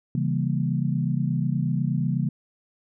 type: chord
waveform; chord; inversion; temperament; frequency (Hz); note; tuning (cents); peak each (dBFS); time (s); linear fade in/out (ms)
sine; C# diminished seventh; none; equal with one note detuned; 136.53 / 164.81 / 196 / 233.1; C#3 / E3 / G3 / Bb3; -26 / 0 / 0 / 0; -25 / -26 / -30 / -30; 0.15-2.29; 2
effects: none